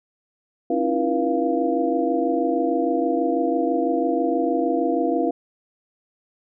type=tone cluster; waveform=sine; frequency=270 / 315.7 / 341.9 / 480.6 / 691 Hz; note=C#4 / D#4 / F4 / B4 / F5; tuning=-45 / +25 / -37 / -47 / -19 cents; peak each=-25 dBFS; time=0.7-5.31 s; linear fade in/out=5 ms; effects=none